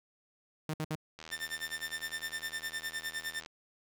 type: tone bursts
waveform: sawtooth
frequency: 155.6 Hz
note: D#3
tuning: in tune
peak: -29 dBFS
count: 3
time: 0.69-0.954 s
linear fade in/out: 2 ms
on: 48 ms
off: 60 ms
type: click train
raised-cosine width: 0.2 ms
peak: -29 dBFS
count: 182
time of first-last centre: 1.19-3.461 s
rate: 79.7 Hz
type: tone with tremolo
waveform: sawtooth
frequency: 1795 Hz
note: A6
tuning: 34 cents sharp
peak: -30 dBFS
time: 1.31-3.41 s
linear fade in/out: 20 ms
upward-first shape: sine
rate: 9.8 Hz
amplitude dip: 95%
effects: none